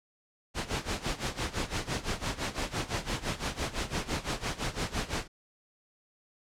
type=noise with tremolo; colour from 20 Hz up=pink; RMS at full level=-30 dBFS; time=0.54-5.28 s; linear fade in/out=50 ms; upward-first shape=sine; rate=5.9 Hz; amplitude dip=85%; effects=low-pass 7000 Hz 12 dB/octave